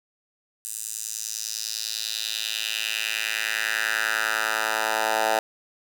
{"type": "tone with high-pass filter sweep", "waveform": "10% pulse", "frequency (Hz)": 110, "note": "A2", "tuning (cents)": 0, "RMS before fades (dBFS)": -27, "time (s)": [0.65, 5.39], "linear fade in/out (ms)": 0, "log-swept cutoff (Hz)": [8500, 770], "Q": 2.4, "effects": []}